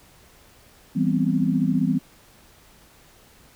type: chord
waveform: sine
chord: C major seventh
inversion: first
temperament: equal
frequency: 164.81 / 196 / 246.9 / 261.6 Hz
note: E3 / G3 / B3 / C4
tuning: 0 / 0 / 0 / 0 cents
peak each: -24 dBFS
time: 0.95-1.99 s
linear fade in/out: 20 ms
effects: pink hiss -53 dBFS RMS until 3.55 s